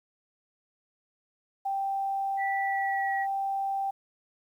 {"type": "tone", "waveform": "sine", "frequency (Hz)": 784, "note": "G5", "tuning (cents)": 0, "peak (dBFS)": -27, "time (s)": [1.65, 3.91], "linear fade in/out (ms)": 10}
{"type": "tone with pitch glide", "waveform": "sine", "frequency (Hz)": [1962, 1917.2], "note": ["B6", "A#6"], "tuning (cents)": [-12, 48], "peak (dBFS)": -31, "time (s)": [2.37, 3.27], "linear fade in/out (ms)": 50, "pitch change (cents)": -40, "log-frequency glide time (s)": [2.63, 3.15]}
{"effects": ["10-bit"]}